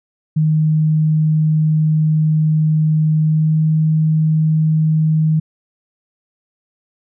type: tone with pitch glide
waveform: sine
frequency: 155.56 to 156.91 Hz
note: D#3 to D#3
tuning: 0 to +15 cents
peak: -11 dBFS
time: 0.36-5.4 s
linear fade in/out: 10 ms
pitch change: +15 cents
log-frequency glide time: 3.22-3.6 s
effects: none